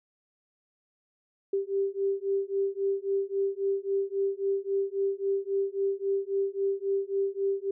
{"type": "beating tone pair", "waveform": "sine", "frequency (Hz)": [391.4, 395.1], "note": ["G4", "G4"], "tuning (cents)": [-3, 14], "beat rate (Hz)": 3.7, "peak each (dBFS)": -29, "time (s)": [1.53, 7.71], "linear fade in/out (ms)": 5, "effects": []}